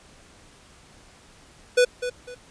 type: tone with echo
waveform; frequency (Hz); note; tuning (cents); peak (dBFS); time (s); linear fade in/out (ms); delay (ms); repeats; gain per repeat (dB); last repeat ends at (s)
square; 493.9; B4; 0; -15; 1.77-1.85; 10; 250; 2; -11; 2.35
effects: pink hiss -52 dBFS RMS until 2.5 s + resampled to 22050 Hz